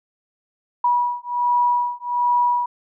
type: beating tone pair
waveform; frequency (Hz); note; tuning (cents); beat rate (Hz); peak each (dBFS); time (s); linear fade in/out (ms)
sine; 970 / 971.3; B5 / B5; -31 / -29; 1.3; -20; 0.84-2.66; 5
effects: none